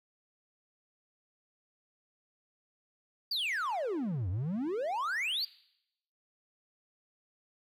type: exponential two-way sweep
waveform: triangle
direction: down then up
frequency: 4830 to 85 to 4830 Hz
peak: -29 dBFS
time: 3.31-5.45 s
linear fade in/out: 5 ms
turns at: 4.29 s
effects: noise-tail reverb RT60 0.8 s tail -21 dB re dry